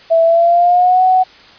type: tone with pitch glide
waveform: sine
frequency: 659.3 to 744.3 Hz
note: E5 to F#5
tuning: 0 to +10 cents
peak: -7 dBFS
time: 0.1-1.24 s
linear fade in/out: 20 ms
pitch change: +210 cents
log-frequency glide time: 0.23-1.03 s
effects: white hiss -41 dBFS RMS until 1.58 s + resampled to 11025 Hz